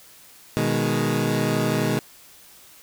20% pulse chord, G# minor, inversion first, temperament equal, 123.47 / 155.56 / 207.7 Hz, B2 / D#3 / G#3, 0 / 0 / 0 cents, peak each -20 dBFS, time 0.57-1.99 s, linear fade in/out 0 ms, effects white hiss -49 dBFS RMS until 2.82 s

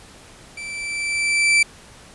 40% pulse tone with level ramp, 2331 Hz, D7, 14 cents flat, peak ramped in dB -30 to -11 dBFS, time 0.57-1.63 s, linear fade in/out 5 ms, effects pink hiss -45 dBFS RMS until 2.14 s + resampled to 24000 Hz

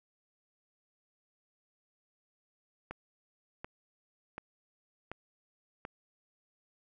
click train, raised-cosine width 0.5 ms, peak -25 dBFS, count 5, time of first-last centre 2.91-5.851 s, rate 1.36 Hz, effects none

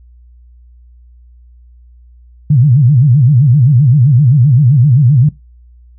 sine tone with vibrato, 133.5 Hz, C3, 35 cents sharp, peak -4 dBFS, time 2.5-5.29 s, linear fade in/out 5 ms, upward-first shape sine, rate 7.7 Hz, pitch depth 240 cents each way, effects noise-tail reverb RT60 0.2 s tail -19 dB re dry + added 60 Hz sine -38 dBFS peak until 5.98 s

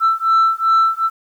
sine beating tone pair, 1329 / 1331.6 Hz, E6 / E6, +14 / +17 cents, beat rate 2.6 Hz, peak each -13 dBFS, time 0-1.1 s, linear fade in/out 50 ms, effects tanh soft clip ceiling -8 dBFS + 8-bit

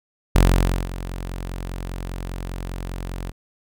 sawtooth tone with ADSR envelope, 45 Hz, F#1, 47 cents flat, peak -7 dBFS, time 0.35-3.32 s, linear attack 8 ms, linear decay 520 ms, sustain -17 dB, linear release 26 ms, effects none

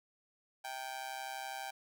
sawtooth tone with amplitude modulation, 784 Hz, G5, in tune, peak -33 dBFS, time 0.64-1.71 s, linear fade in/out 10 ms, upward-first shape sine, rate 132 Hz, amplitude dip 80%, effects none

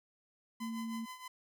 sine tone, 226.6 Hz, A#3, 49 cents flat, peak -37 dBFS, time 0.6-1.06 s, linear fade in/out 20 ms
sawtooth tone with tremolo, 1016 Hz, B5, 49 cents sharp, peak -39 dBFS, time 0.6-1.28 s, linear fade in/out 5 ms, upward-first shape triangle, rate 6.4 Hz, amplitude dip 75%
effects none

